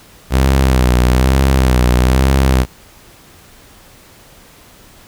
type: tone with vibrato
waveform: sawtooth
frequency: 64.1 Hz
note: C2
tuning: 35 cents flat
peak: -5 dBFS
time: 0.3-2.66 s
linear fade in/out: 50 ms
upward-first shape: sine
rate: 1.1 Hz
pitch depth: 81 cents each way
effects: pink hiss -43 dBFS RMS until 5.07 s